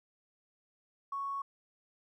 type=tone with tanh clipping; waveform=triangle; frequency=1108.7 Hz; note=C#6; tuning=in tune; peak=-34 dBFS; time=1.12-1.42 s; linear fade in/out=5 ms; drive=3 dB; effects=none